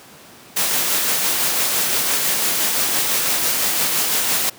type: noise with tremolo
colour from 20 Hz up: white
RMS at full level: -18 dBFS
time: 0.56-4.5 s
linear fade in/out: 10 ms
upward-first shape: sine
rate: 5.9 Hz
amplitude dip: 25%
effects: pink hiss -43 dBFS RMS until 4.58 s + high-pass 150 Hz 12 dB/octave

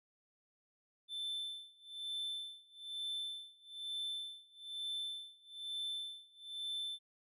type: tone with tremolo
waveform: triangle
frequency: 3535 Hz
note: A7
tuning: 7 cents sharp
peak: -36 dBFS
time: 1.08-6.99 s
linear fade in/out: 50 ms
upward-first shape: sine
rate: 1.1 Hz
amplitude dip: 95%
effects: resampled to 32000 Hz

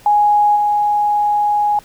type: tone with level steps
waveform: sine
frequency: 830.6 Hz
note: G#5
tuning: in tune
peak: -9 / -12 dBFS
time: 0.06-1.79 s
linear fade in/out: 2 ms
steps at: 0.55 s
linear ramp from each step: 20 ms
effects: pink hiss -45 dBFS RMS until 1.84 s

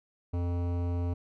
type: tone with hard clipping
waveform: sine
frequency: 87.31 Hz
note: F2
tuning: in tune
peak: -30 dBFS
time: 0.33-1.14 s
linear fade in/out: 10 ms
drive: 16 dB
effects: none

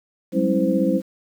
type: tone cluster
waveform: sine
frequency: 187.4 / 203.3 / 269.5 / 325.5 / 517 Hz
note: F#3 / G#3 / C#4 / E4 / C5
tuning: +22 / -37 / -49 / -22 / -21 cents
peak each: -23 dBFS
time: 0.32-1.02 s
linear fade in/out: 50 ms
effects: 8-bit

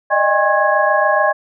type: tone cluster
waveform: sine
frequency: 600 / 627 / 806 / 1077 / 1664 Hz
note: D5 / D#5 / G5 / C6 / G#6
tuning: +37 / +13 / +48 / +50 / +3 cents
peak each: -18 dBFS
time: 0.1-1.33 s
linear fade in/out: 20 ms
effects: none

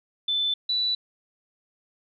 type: tone pair in turn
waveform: sine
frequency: 3520 / 3960 Hz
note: A7 / B7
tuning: 0 / +4 cents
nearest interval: major second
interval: 204 cents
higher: second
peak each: -22 / -22 dBFS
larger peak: neither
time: 0.28-0.54 / 0.69-0.95 s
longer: neither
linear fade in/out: 5 ms
effects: none

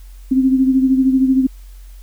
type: beating tone pair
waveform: sine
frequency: 261.8 / 274.8 Hz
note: C4 / C#4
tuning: +1 / -15 cents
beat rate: 13 Hz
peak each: -11 / -19 dBFS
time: 0.31-1.47 s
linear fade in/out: 10 ms
effects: added 45 Hz sine -34 dBFS peak until 2.02 s + white hiss -52 dBFS RMS until 2.02 s

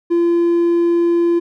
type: tone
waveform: triangle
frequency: 342.1 Hz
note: F4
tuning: 36 cents flat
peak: -9 dBFS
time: 0.1-1.4 s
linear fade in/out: 20 ms
effects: tanh soft clip ceiling -5 dBFS

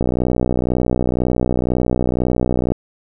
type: click train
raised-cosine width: 2 ms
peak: -4 dBFS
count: 169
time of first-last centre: 0.01-2.72 s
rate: 62 Hz
effects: none

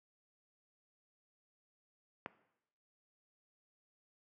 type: click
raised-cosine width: 0.5 ms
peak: -24 dBFS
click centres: 2.261 s
effects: noise-tail reverb RT60 0.8 s tail -17 dB re dry + high-pass 150 Hz 12 dB/octave

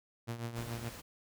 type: tone with tremolo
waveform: sawtooth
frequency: 117.1 Hz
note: A#2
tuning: 8 cents sharp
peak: -31 dBFS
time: 0.27-0.9 s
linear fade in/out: 20 ms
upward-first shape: triangle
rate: 7 Hz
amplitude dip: 75%
type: noise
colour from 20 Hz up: pink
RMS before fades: -48 dBFS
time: 0.55-1.02 s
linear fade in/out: 20 ms
effects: none

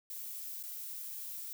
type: noise with dropouts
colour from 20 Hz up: violet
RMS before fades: -43 dBFS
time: 0.1-1.53 s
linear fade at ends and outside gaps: 1 ms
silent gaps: 0.628-0.636 s
effects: none

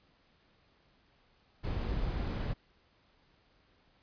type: noise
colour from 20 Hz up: brown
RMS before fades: -34 dBFS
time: 1.63-2.54 s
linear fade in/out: 20 ms
effects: pink hiss -68 dBFS RMS until 4.02 s + resampled to 11025 Hz

